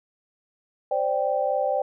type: chord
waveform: sine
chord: C suspended second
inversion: none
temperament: equal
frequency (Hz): 523.3 / 587.3 / 784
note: C5 / D5 / G5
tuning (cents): 0 / 0 / 0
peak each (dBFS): -26 / -25 / -26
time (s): 0.91-1.82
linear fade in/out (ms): 5
effects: none